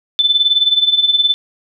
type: tone with tremolo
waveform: sine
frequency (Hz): 3520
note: A7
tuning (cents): 0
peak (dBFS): -7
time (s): 0.19-1.34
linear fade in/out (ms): 0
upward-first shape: sine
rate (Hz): 19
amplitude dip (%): 75
effects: none